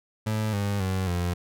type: tone with pitch steps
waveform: 30% pulse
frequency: 108.4 / 101.14 / 94.37 / 88.05 Hz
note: A2 / G#2 / F#2 / F2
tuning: -25 / -45 / +35 / +15 cents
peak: -22 dBFS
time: 0.26-1.34 s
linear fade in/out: 10 ms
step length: 270 ms
effects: none